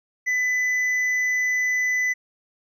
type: tone with hard clipping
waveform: sine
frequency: 2000 Hz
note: B6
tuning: 21 cents sharp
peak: -21 dBFS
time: 0.26-2.14 s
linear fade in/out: 20 ms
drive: 4 dB
effects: none